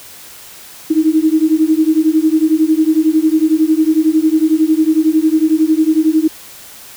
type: beating tone pair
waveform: sine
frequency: 309.6 / 320.6 Hz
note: D#4 / E4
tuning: -9 / -48 cents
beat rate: 11 Hz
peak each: -12 dBFS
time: 0.9-6.28 s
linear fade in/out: 10 ms
effects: white hiss -36 dBFS RMS until 6.96 s